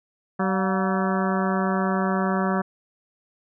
harmonic tone with a mistuned harmonic, 190.8 Hz, G3, 47 cents flat, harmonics 1 / 2 / 3 / 4 / 5 / 6 / 7 / 8 / 9, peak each -23 / -29 / -31 / -30 / -32 / -31 / -33 / -35 / -36 dBFS, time 0.39-2.62 s, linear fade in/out 10 ms, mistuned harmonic 4, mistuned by -86 cents, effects none

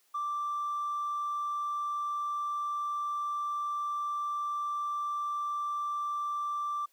sine tone with hard clipping, 1174.7 Hz, D6, in tune, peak -31 dBFS, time 0.14-6.86 s, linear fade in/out 10 ms, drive 1 dB, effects white hiss -69 dBFS RMS until 6.92 s + high-pass 300 Hz 12 dB/octave

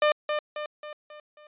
sawtooth tone with echo, 600 Hz, D5, 37 cents sharp, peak -15 dBFS, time 0.02-0.12 s, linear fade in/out 2 ms, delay 270 ms, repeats 5, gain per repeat -6 dB, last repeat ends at 1.47 s, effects resampled to 8000 Hz

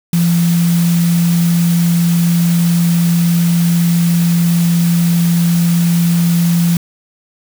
sine tone in noise, 170.8 Hz, F3, 38 cents flat, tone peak -9 dBFS, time 0.13-6.77 s, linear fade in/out 2 ms, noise white, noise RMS -25 dBFS, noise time 0.13-6.77 s, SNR +13 dB, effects none

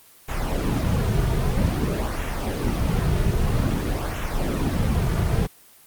brown noise with flanger, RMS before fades -22 dBFS, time 0.28-5.47 s, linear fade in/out 10 ms, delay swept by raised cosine 0.21 to 3.81 ms, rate 0.51 Hz, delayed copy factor -0.6, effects white hiss -51 dBFS RMS until 5.86 s + Opus 24 kbps

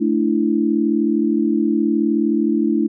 sine chord, A suspended fourth, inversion none, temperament equal with one note detuned, 220 / 293.7 / 332.9 Hz, A3 / D4 / E4, 0 / 0 / +17 cents, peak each -19 dBFS, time 0-2.88 s, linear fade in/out 20 ms, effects none

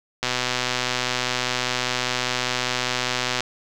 click train, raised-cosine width 0.2 ms, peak -5 dBFS, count 398, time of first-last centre 0.23-3.406 s, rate 125 Hz, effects none

